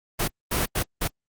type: noise bursts at uneven times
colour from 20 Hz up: pink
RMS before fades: -24 dBFS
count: 4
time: 0.19-0.28 / 0.51-0.66 / 0.75-0.83 / 1.01-1.08 s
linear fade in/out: 10 ms
effects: Opus 24 kbps